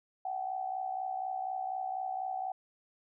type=tone with amplitude modulation; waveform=sine; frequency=756 Hz; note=F#5; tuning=37 cents sharp; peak=-30 dBFS; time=0.25-2.52 s; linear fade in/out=5 ms; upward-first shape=sine; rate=64.1 Hz; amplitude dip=70%; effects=none